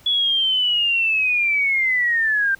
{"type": "linear sweep", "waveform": "sine", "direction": "down", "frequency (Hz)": [3405, 1562], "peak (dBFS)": -16, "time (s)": [0.06, 2.55], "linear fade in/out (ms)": 5, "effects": ["pink hiss -51 dBFS RMS until 2.59 s"]}